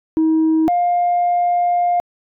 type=tone pair in turn; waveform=sine; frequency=318.4 / 704.9 Hz; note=D#4 / F5; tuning=+40 / +16 cents; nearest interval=octave + major second; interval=1376 cents; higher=second; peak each=-10 / -12 dBFS; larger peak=first; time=0.17-0.68 / 0.68-2 s; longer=second; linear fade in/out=0 ms; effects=tanh soft clip ceiling -10 dBFS